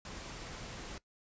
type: noise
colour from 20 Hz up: pink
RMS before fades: -45 dBFS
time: 0.05-0.98 s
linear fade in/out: 2 ms
effects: noise-tail reverb RT60 0.1 s tail -19 dB re dry + resampled to 16000 Hz